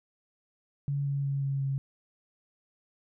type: tone with pitch steps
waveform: sine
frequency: 141.3 / 140.08 / 138.87 / 137.67 / 136.49 Hz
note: C#3 / C#3 / C#3 / C#3 / C#3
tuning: +34 / +18 / +3 / -12 / -26 cents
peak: -27 dBFS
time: 0.88-1.78 s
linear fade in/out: 0 ms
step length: 180 ms
effects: none